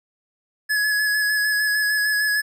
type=tone with vibrato; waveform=square; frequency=1693 Hz; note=G#6; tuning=33 cents sharp; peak=-19 dBFS; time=0.69-2.42 s; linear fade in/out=20 ms; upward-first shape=square; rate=6.6 Hz; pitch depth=19 cents each way; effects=none